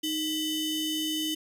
45% pulse ring-modulated tone, 1661.2 Hz, G#6, in tune, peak -25 dBFS, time 0.03-1.35 s, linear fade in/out 10 ms, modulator 1350 Hz, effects none

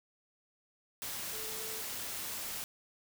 sine tone in noise, 440 Hz, A4, in tune, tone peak -48 dBFS, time 1.33-1.81 s, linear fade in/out 0 ms, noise white, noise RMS -40 dBFS, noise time 1.02-2.64 s, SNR -11 dB, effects none

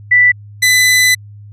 sine / sawtooth tone pair in turn, 1975.5 / 2003 Hz, B6 / B6, 0 / +24 cents, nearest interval unison, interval 24 cents, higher second, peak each -5 / -4 dBFS, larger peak second, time 0.11-0.32 / 0.62-1.15 s, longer second, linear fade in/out 10 ms, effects added 103 Hz sine -32 dBFS peak until 1.52 s + resampled to 32000 Hz

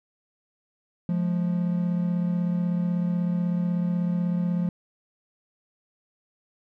triangle tone pair together, 174.61 / 210.8 Hz, F3 / G#3, 0 / +26 cents, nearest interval minor third, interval 326 cents, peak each -21 / -29 dBFS, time 1.09-4.69 s, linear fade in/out 2 ms, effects none

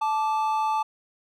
triangle tone pair together, 872.9 / 1174.7 Hz, A5 / D6, -14 / 0 cents, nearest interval perfect fourth, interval 514 cents, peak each -21 / -27 dBFS, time 0.01-0.83 s, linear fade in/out 10 ms, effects none

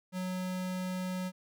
square tone, 184.1 Hz, F#3, 8 cents flat, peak -34 dBFS, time 0.12-1.32 s, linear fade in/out 50 ms, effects none

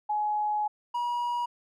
sine / triangle tone pair in turn, 842 / 961.7 Hz, G#5 / B5, +24 / -46 cents, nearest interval major second, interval 230 cents, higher second, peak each -25 dBFS, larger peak neither, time 0.09-0.68 / 0.94-1.46 s, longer first, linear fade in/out 10 ms, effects none

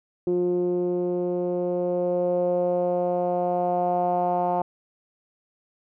10% pulse tone with low-pass filter sweep, 177.7 Hz, F3, 30 cents sharp, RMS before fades -24 dBFS, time 0.27-4.62 s, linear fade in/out 2 ms, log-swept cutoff 360 to 800 Hz, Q 4.3, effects none

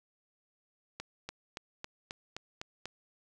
accelerating click train, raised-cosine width 0.2 ms, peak -22 dBFS, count 8, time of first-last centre 1-2.856 s, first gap 290 ms, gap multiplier 0.97, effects none

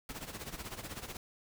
pink noise with tremolo, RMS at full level -41 dBFS, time 0.09-1.17 s, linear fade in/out 2 ms, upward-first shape sine, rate 16 Hz, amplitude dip 75%, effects none

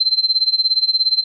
sine tone with tremolo, 4107 Hz, C8, 33 cents flat, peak -10 dBFS, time 0-1.24 s, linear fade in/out 10 ms, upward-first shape sine, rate 17 Hz, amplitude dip 90%, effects none

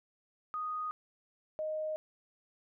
sine tone pair in turn, 1242 / 621 Hz, D#6 / D#5, -3 / -3 cents, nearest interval octave, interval 1200 cents, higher first, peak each -34 / -33 dBFS, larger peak second, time 0.54-0.91 / 1.59-1.96 s, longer neither, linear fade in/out 0 ms, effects none

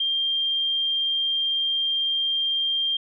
sine tone, 3189 Hz, G7, 29 cents sharp, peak -21 dBFS, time 0-2.97 s, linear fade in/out 5 ms, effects none

